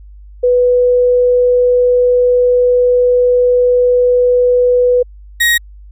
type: tone pair in turn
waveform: sine / 35% pulse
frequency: 493.9 / 1885.8 Hz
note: B4 / A#6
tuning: 0 / +20 cents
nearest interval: octave + major seventh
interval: 2320 cents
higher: second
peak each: -7 dBFS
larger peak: neither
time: 0.43-5.03 / 5.4-5.58 s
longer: first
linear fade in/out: 10 ms
effects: added 50 Hz sine -33 dBFS peak until 5.91 s